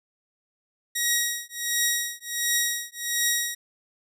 10% pulse tone with tremolo, 1898 Hz, A#6, 31 cents sharp, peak -11 dBFS, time 0.95-3.55 s, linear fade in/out 10 ms, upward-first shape triangle, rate 1.4 Hz, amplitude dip 100%, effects none

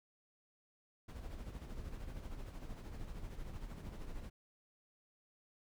brown noise with tremolo, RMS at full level -44 dBFS, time 1.08-4.3 s, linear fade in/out 10 ms, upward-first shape sine, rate 13 Hz, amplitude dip 50%, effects none

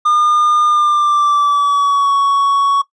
triangle tone with pitch glide, 1211 to 1116.9 Hz, D#6 to C#6, -47 to +13 cents, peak -8 dBFS, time 0.05-2.82 s, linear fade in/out 10 ms, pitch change -140 cents, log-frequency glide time 0.66-2.13 s, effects noise-tail reverb RT60 0.1 s tail -18 dB re dry + resampled to 22050 Hz

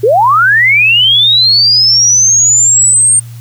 sine linear sweep, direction up, 380 to 8760 Hz, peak -4 dBFS, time 0.03-3.2 s, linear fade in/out 10 ms, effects added 117 Hz sine -25 dBFS peak until 3.4 s + white hiss -41 dBFS RMS until 3.4 s

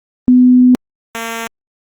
sine / 5% pulse tone pair in turn, 250.5 / 228.3 Hz, B3 / A#3, +25 / -36 cents, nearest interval major second, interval 161 cents, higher first, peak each -4 / -9 dBFS, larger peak first, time 0.28-0.75 / 1.15-1.47 s, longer first, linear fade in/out 0 ms, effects Opus 24 kbps

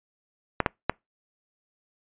clicks, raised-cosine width 0.5 ms, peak -6 dBFS, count 3, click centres 0.603 / 0.662 / 0.896 s, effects noise-tail reverb RT60 0.2 s tail -26 dB re dry + resampled to 8000 Hz

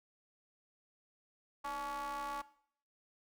square ring-modulated tone, 137.2 Hz, C#3, 17 cents flat, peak -36 dBFS, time 1.64-2.42 s, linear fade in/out 10 ms, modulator 994 Hz, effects noise-tail reverb RT60 0.6 s tail -18 dB re dry

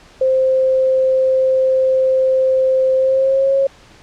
sine tone with pitch glide, 523.3 to 544.6 Hz, C5 to C#5, 0 to -31 cents, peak -11 dBFS, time 0.21-3.67 s, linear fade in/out 5 ms, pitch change +69 cents, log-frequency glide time 2.96-3.53 s, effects pink hiss -45 dBFS RMS until 4.02 s + low-pass 6000 Hz 12 dB/octave

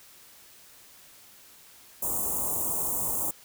white band-stop noise, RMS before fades -29 dBFS, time 2.02-3.31 s, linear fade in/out 5 ms, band 1100 to 7100 Hz, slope 48 dB/octave, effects white hiss -53 dBFS RMS until 3.44 s

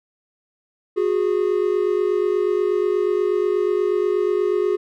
triangle tone pair together, 364.6 / 412.9 Hz, F#4 / G#4, -25 / -10 cents, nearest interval major second, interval 215 cents, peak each -18 dBFS, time 0.96-4.77 s, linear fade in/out 20 ms, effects none

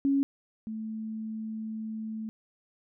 sine tone pair in turn, 276.5 / 219.5 Hz, C#4 / A3, -4 / -4 cents, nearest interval major third, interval 400 cents, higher first, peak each -22 / -33 dBFS, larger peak first, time 0.05-0.23 / 0.67-2.29 s, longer second, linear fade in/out 0 ms, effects none

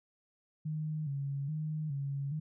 sine tone with vibrato, 146.83 Hz, D3, in tune, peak -33 dBFS, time 0.65-2.4 s, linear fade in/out 10 ms, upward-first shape square, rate 1.2 Hz, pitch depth 88 cents each way, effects none

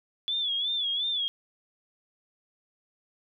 sine tone with vibrato, 3426 Hz, A7, 47 cents flat, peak -26 dBFS, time 0.28-1.28 s, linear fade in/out 0 ms, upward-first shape sine, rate 2.8 Hz, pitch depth 94 cents each way, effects none

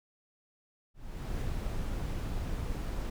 brown noise with ADSR envelope, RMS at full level -32 dBFS, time 0.94-3.1 s, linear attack 480 ms, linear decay 3 ms, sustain -2 dB, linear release 5 ms, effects none

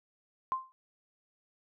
sine tone with exponential decay, 1046.5 Hz, C6, in tune, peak -25 dBFS, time 0.52-0.72 s, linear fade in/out 0 ms, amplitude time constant 43 ms, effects none

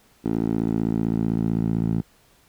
10% pulse tone with band-pass filter sweep, 55.7 Hz, A1, 22 cents sharp, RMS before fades -23 dBFS, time 0.24-2.02 s, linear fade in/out 20 ms, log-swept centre 290 to 170 Hz, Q 1.5, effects pink hiss -58 dBFS RMS until 2.48 s

